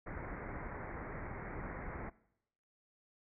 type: low-pass noise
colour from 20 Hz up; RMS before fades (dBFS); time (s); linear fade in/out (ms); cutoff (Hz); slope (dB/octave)
pink; -44; 0.06-2.1; 10; 2200; 96
effects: noise-tail reverb RT60 0.8 s tail -21 dB re dry